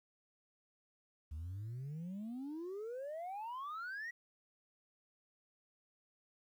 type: exponential sweep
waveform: sine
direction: up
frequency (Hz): 73.1 to 1947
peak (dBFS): -39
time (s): 1.31-4.11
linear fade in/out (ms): 10
effects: tanh soft clip ceiling -40 dBFS + 12-bit

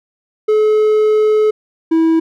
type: tone pair in turn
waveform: triangle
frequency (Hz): 428.9 / 325.2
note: A4 / E4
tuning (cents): -44 / -23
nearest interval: perfect fourth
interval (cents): 479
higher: first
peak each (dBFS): -7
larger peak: neither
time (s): 0.48-1.51 / 1.91-2.2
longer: first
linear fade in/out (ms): 10
effects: none

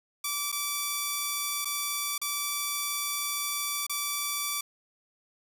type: tone with dropouts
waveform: 5% pulse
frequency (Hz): 1159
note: D6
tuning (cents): -23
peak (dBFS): -17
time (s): 0.24-4.61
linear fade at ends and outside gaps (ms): 5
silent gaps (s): 0.518-0.525 / 1.647-1.654 / 2.18-2.215 / 3.867-3.895
effects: none

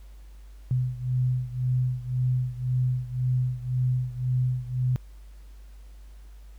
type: beating tone pair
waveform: sine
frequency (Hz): 125.9 / 127.8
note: B2 / C3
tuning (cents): +34 / -40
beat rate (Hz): 1.9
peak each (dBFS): -25 / -28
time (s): 0.71-4.96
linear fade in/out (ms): 0
effects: added 50 Hz sine -43 dBFS peak until 6.58 s + pink hiss -62 dBFS RMS until 6.58 s

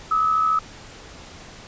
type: tone pair together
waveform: sine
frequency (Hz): 1213.4 / 1287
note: D#6 / E6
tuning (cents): -44 / -42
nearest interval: minor second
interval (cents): 102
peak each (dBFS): -27 / -17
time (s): 0.11-0.59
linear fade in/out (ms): 5
effects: pink hiss -42 dBFS RMS until 1.67 s + resampled to 16000 Hz

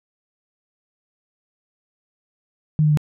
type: tone with pitch steps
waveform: sine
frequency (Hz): 153.7 / 151.5 / 149.32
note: D#3 / D#3 / D3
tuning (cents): -21 / -46 / +29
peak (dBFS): -13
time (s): 2.79-2.973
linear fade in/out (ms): 0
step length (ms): 61
effects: none

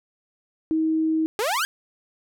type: tone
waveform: sine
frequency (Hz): 317.9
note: D#4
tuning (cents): +37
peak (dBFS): -19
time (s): 0.71-1.26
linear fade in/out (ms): 0
type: exponential sweep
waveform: sawtooth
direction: up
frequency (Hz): 392 to 1665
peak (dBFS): -18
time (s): 1.39-1.65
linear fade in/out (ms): 0
effects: none

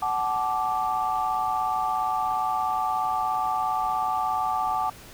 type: tone cluster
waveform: sine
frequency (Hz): 749 / 866 / 1173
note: F#5 / A5 / D6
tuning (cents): +21 / -28 / -2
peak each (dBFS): -27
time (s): 0.02-4.9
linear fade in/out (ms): 5
effects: tanh soft clip ceiling -13 dBFS + pink hiss -46 dBFS RMS until 5.13 s

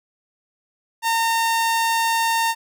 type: tone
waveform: sawtooth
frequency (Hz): 913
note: A#5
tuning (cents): -36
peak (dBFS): -14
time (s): 1.02-2.55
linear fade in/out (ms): 50
effects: none

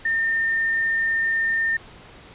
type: tone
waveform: sine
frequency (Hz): 1812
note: A#6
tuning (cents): -50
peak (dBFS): -19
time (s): 0.05-1.77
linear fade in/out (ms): 5
effects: pink hiss -45 dBFS RMS until 2.34 s + resampled to 8000 Hz

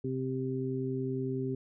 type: harmonic tone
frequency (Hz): 130.81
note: C3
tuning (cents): 0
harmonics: 1 / 2 / 3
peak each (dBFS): -35 / -35 / -35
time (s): 0.04-1.55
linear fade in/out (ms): 5
effects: none

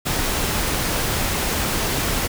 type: noise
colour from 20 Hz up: pink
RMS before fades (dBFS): -22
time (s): 0.05-2.28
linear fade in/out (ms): 20
effects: none

